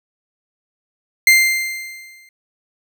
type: tone with exponential decay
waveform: 40% pulse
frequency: 2093 Hz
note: C7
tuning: in tune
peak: -5 dBFS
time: 1.27-2.29 s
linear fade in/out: 2 ms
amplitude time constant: 220 ms
effects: none